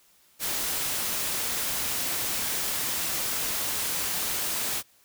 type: noise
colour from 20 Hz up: white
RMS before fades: -29 dBFS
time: 0.39-4.83 s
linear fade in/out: 50 ms
effects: white hiss -61 dBFS RMS until 5.04 s